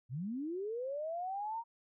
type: linear sweep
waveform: sine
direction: up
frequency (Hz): 110.8 to 942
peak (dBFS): -36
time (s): 0.09-1.64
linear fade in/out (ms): 50
effects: none